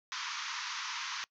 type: band-pass noise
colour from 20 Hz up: pink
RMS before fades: -39 dBFS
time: 0.12-1.24 s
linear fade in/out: 0 ms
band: 930 to 6500 Hz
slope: 96 dB/octave
effects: noise-tail reverb RT60 0.1 s tail -23 dB re dry